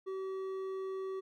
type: tone with hard clipping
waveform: triangle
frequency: 381.8 Hz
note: G4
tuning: 46 cents flat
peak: -38 dBFS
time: 0.06-1.21 s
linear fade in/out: 20 ms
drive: 10 dB
effects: none